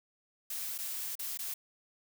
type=noise with dropouts; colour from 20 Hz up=blue; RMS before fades=-38 dBFS; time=0.5-1.54 s; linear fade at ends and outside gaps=5 ms; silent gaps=0.78-0.786 / 1.154-1.192 / 1.375-1.389 s; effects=none